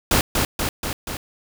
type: noise with echo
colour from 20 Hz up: pink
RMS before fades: -17 dBFS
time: 0.11-0.21 s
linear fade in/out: 2 ms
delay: 240 ms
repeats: 4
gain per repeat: -3 dB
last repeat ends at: 1.17 s
effects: none

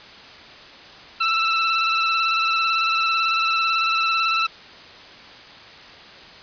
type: tone with vibrato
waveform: 20% pulse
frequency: 1329 Hz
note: E6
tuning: 14 cents sharp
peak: -13 dBFS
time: 1.2-4.47 s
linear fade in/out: 10 ms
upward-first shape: square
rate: 18 Hz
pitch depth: 20 cents each way
effects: white hiss -42 dBFS RMS until 6.42 s + resampled to 11025 Hz

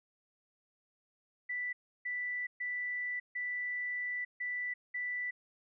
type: tone bursts at uneven times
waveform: sine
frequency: 1975.5 Hz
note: B6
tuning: in tune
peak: -34 dBFS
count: 6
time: 1.49-1.73 / 2.05-2.47 / 2.6-3.2 / 3.35-4.25 / 4.4-4.74 / 4.94-5.31 s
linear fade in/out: 10 ms
effects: none

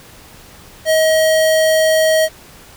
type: tone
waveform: square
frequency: 634 Hz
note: D#5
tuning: 32 cents sharp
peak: -11 dBFS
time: 0.85-2.29 s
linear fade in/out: 50 ms
effects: pink hiss -41 dBFS RMS until 2.76 s

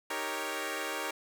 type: chord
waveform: 10% pulse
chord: Eb dominant seventh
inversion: none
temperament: equal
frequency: 311.1 / 392 / 466.2 / 554.4 Hz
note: Eb4 / G4 / Bb4 / Db5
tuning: 0 / 0 / 0 / 0 cents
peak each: -32 / -31 / -31 / -30 dBFS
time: 0.1-1.11 s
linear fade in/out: 5 ms
effects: none

